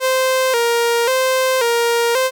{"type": "tone with vibrato", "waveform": "sawtooth", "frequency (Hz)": 493.9, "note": "B4", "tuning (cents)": 0, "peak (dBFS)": -10, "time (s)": [0, 2.31], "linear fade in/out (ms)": 50, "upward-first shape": "square", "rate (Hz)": 0.93, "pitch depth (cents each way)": 89, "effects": []}